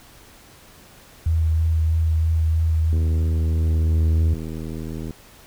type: tone with vibrato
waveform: sine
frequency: 80.5 Hz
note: E2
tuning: 41 cents flat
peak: -16 dBFS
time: 1.26-4.34 s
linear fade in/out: 5 ms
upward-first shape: sine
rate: 3.1 Hz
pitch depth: 17 cents each way
type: click train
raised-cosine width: 3 ms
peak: -19 dBFS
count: 175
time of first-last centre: 2.93-5.108 s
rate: 79.9 Hz
effects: pink hiss -48 dBFS RMS until 5.46 s